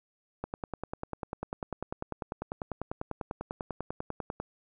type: click train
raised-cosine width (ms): 1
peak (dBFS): -20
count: 41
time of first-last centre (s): 0.44-4.4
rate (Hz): 10.1
effects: none